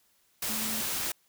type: tone in noise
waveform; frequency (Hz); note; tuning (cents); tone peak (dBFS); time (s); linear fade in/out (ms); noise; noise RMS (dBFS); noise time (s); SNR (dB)
sine; 220; A3; 0; -38; 0.49-0.81; 5; white; -32; 0.42-1.12; -9
effects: white hiss -68 dBFS RMS until 1.28 s